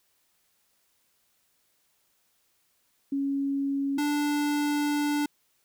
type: tone pair in turn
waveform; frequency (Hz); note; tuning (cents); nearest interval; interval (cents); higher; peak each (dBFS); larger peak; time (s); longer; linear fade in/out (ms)
sine / square; 277.2 / 293.1; C#4 / D4; 0 / -3; minor second; 97; second; -25; neither; 3.12-3.98 / 3.98-5.26; second; 5
effects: white hiss -70 dBFS RMS until 5.64 s